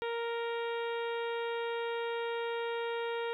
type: harmonic tone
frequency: 466.2 Hz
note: A#4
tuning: in tune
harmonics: 1 / 2 / 3 / 4 / 5 / 6 / 7 / 8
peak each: -34 / -40 / -44 / -46 / -48 / -50 / -51 / -52 dBFS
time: 0.02-3.33 s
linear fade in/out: 0 ms
effects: 12-bit